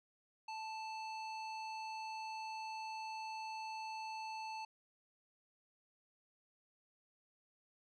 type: tone with low-pass filter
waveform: square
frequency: 880 Hz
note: A5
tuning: in tune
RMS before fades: -45 dBFS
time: 0.48-4.65 s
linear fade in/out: 5 ms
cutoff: 4500 Hz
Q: 1.4
effects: none